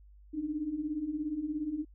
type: beating tone pair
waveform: sine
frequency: 289.1 / 306.1 Hz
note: D4 / D#4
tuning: -27 / -28 cents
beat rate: 17 Hz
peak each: -38 / -33 dBFS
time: 0.33-1.85 s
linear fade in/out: 20 ms
effects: added 50 Hz sine -53 dBFS peak until 1.94 s